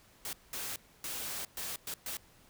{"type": "noise bursts at uneven times", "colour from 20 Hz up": "white", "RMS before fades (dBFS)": -39, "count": 6, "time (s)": [[0.25, 0.33], [0.53, 0.76], [1.04, 1.45], [1.57, 1.76], [1.87, 1.94], [2.06, 2.17]], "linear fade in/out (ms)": 2, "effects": ["pink hiss -62 dBFS RMS until 2.49 s"]}